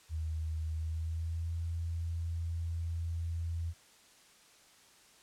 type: tone with pitch glide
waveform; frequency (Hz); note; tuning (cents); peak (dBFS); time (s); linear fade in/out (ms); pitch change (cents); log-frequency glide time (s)
sine; 79.4 to 83.59; D#2 to E2; +36 to +25; -33; 0.09-3.74; 50; +89; 0.74-1.52
effects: white hiss -61 dBFS RMS until 5.22 s + low-pass 9000 Hz 12 dB/octave